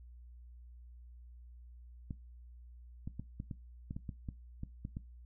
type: clicks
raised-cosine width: 5 ms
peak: -28 dBFS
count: 12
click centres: 2.108 / 3.075 / 3.196 / 3.401 / 3.512 / 3.909 / 3.965 / 4.092 / 4.288 / 4.634 / 4.851 / 4.969 s
effects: noise-tail reverb RT60 0.2 s tail -18 dB re dry + added 60 Hz sine -51 dBFS peak until 5.25 s